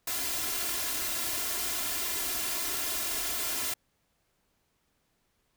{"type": "noise with comb filter", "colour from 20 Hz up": "white", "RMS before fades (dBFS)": -32, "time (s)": [0.07, 3.74], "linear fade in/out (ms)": 5, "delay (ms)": 2.9, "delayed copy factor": 0.8, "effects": ["pink hiss -74 dBFS RMS until 5.56 s"]}